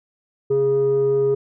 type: tone pair together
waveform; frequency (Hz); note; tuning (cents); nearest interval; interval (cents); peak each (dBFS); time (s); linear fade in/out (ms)
sine; 135.6 / 412; C#3 / G#4; -38 / -14; octave + perfect fifth; 1924; -25 / -14; 0.5-1.35; 10
effects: tanh soft clip ceiling -12 dBFS